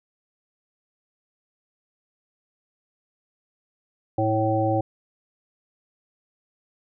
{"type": "harmonic tone with a mistuned harmonic", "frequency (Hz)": 110, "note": "A2", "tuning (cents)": 0, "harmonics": [1, 3, 5, 7], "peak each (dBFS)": [-25, -25, -25, -25], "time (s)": [4.18, 4.81], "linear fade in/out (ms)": 5, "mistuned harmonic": 3, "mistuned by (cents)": -19, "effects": []}